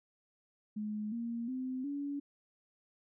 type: tone with pitch steps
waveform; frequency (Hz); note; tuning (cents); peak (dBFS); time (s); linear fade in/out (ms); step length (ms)
sine; 211.7 / 233.5 / 257.6 / 284.2; G#3 / A#3 / C4 / C#4; +33 / +3 / -27 / +43; -35; 0.76-2.2; 10; 360
effects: none

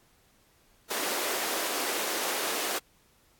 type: high-pass noise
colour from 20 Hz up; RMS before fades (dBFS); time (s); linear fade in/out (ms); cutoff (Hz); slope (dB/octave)
pink; -31; 0.9-2.79; 10; 330; 24
effects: pink hiss -64 dBFS RMS until 3.39 s + AAC 64 kbps

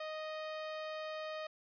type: tone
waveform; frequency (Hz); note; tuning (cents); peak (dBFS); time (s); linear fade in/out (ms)
sawtooth; 622.3; D#5; 0; -36; 0-1.47; 5
effects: resampled to 11025 Hz

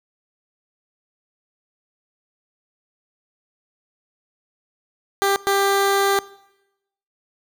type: tone bursts at uneven times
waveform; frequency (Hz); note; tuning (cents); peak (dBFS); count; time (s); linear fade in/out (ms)
15% pulse; 395.7; G4; +16; -10; 2; 5.22-5.36 / 5.47-6.19; 0
effects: noise-tail reverb RT60 0.9 s tail -21 dB re dry

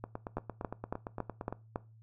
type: two click trains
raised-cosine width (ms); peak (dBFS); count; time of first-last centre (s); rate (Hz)
1; -24 / -20; 14 / 6; 0.04-1.526 / 0.37-1.759; 8.75 / 3.6
effects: noise-tail reverb RT60 0.3 s tail -19 dB re dry + added 111 Hz sine -55 dBFS peak until 2.02 s

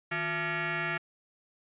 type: tone with frequency modulation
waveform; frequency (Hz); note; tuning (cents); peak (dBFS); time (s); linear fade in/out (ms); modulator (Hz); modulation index
sine; 158.6; D#3; +33; -29; 0.11-0.98; 10; 514; 4.6
effects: resampled to 8000 Hz

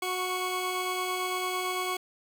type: tone pair together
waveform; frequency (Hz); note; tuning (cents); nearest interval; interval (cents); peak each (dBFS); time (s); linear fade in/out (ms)
20% pulse; 366.6 / 1108.7; F#4 / C#6; -16 / 0; octave + perfect fifth; 1916; -27; 0.02-1.97; 5
effects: none

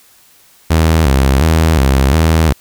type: tone with vibrato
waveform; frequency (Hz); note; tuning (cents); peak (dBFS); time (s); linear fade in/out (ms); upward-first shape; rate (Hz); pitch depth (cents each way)
sawtooth; 73.42; D2; 0; -4; 0.7-2.53; 10; square; 1.4; 160
effects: white hiss -47 dBFS RMS until 2.6 s

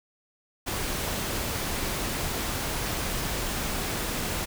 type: noise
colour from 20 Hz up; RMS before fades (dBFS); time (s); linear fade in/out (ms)
pink; -30; 0.66-4.46; 20
effects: none

